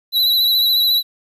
square tone with vibrato, 3951 Hz, B7, in tune, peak -13 dBFS, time 0.12-1.03 s, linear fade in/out 50 ms, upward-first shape triangle, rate 14 Hz, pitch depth 50 cents each way, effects 9-bit

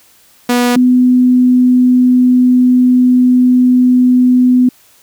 sawtooth / sine tone pair in turn, 244 / 250.6 Hz, B3 / B3, -21 / +25 cents, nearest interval unison, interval 46 cents, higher second, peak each -5 dBFS, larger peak neither, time 0.49-0.76 / 0.76-4.69 s, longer second, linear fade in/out 5 ms, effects white hiss -47 dBFS RMS until 5.02 s

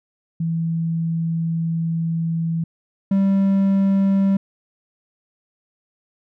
sine / triangle tone pair in turn, 164.81 / 195.24 Hz, E3 / G3, 0 / -7 cents, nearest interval minor third, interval 293 cents, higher second, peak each -19 / -12 dBFS, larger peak second, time 0.4-2.64 / 3.11-4.37 s, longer first, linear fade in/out 5 ms, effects none

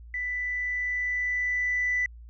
sine tone with level ramp, 1985 Hz, B6, 8 cents sharp, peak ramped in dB -28 to -22 dBFS, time 0.14-2.06 s, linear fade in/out 2 ms, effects tanh soft clip ceiling -19 dBFS + added 58 Hz sine -43 dBFS peak until 2.29 s

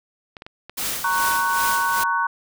clicks, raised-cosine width 0.3 ms, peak -21 dBFS, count 5, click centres 0.368 / 0.421 / 0.465 / 0.696 / 1.245 s
white noise with tremolo, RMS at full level -25 dBFS, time 0.77-2.04 s, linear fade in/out 10 ms, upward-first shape sine, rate 2.5 Hz, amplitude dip 60%
sine chord, F# major, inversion first, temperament equal with one note detuned, 932.3 / 1108.7 / 1492.9 Hz, A#5 / C#6 / F#6, 0 / 0 / +15 cents, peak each -23 dBFS, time 1.04-2.27 s, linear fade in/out 5 ms
effects none

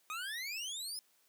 25% pulse exponential sweep, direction up, 1219 to 5220 Hz, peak -35 dBFS, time 0.1-0.99 s, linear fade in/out 0 ms, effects white hiss -71 dBFS RMS until 1.28 s + high-pass 200 Hz 12 dB/octave

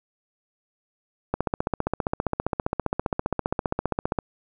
click train, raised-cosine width 1 ms, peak -9 dBFS, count 44, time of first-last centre 1.34-4.188 s, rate 15.1 Hz, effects none

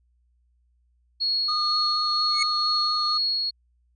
sine tone with tremolo, 4326 Hz, C#8, 43 cents flat, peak -21 dBFS, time 1.2-3.51 s, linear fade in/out 20 ms, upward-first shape sine, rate 2.1 Hz, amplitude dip 25%
triangle tone with vibrato, 1224 Hz, D#6, 29 cents flat, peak -24 dBFS, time 1.48-3.18 s, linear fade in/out 10 ms, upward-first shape sine, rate 4.3 Hz, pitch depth 14 cents each way
sawtooth tone with exponential growth, 2200 Hz, C#7, 14 cents flat, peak -17 dBFS, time 2.3-2.43 s, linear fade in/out 5 ms, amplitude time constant 27 ms
effects added 60 Hz sine -62 dBFS peak until 3.95 s + resampled to 22050 Hz

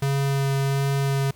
square tone with vibrato, 137.9 Hz, C#3, 9 cents flat, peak -21 dBFS, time 0.02-1.31 s, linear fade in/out 5 ms, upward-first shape sine, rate 1.4 Hz, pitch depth 9 cents each way, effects pink hiss -54 dBFS RMS until 1.35 s

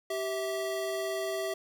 square tone pair together, 387.9 / 652.4 Hz, G4 / E5, -18 / -18 cents, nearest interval major sixth, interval 900 cents, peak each -35 / -34 dBFS, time 0.1-1.54 s, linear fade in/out 5 ms, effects none

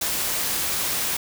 white noise, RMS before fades -25 dBFS, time 0.01-1.17 s, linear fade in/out 5 ms, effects none

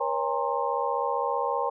sine tone cluster, 480.7 / 556 / 810 / 914 / 1060 Hz, B4 / C#5 / G#5 / A#5 / C6, -47 / +5 / -43 / -34 / +22 cents, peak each -31 dBFS, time 0-1.7 s, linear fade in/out 10 ms, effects none

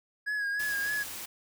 triangle tone with vibrato, 1661.2 Hz, G#6, in tune, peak -27 dBFS, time 0.26-1.04 s, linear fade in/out 20 ms, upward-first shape sine, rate 3.3 Hz, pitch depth 41 cents each way
white noise, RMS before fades -40 dBFS, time 0.59-1.26 s, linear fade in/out 10 ms
effects none

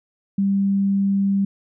sine tone, 197.2 Hz, G3, 11 cents sharp, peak -16 dBFS, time 0.38-1.45 s, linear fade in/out 5 ms, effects none

